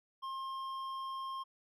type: tone with hard clipping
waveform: sine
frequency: 1065 Hz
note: C6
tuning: 30 cents sharp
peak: -40 dBFS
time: 0.22-1.44 s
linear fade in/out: 20 ms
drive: 7 dB
effects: none